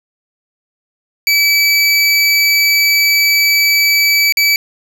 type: tone with dropouts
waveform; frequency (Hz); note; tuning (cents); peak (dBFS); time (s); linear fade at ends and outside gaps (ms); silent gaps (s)
25% pulse; 2300; D7; -37; -5; 1.27-4.56; 1; 4.324-4.371
effects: none